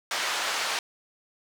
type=band-pass noise; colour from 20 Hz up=pink; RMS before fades=-29 dBFS; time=0.11-0.79 s; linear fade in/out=2 ms; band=930 to 6000 Hz; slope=12 dB/octave; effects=none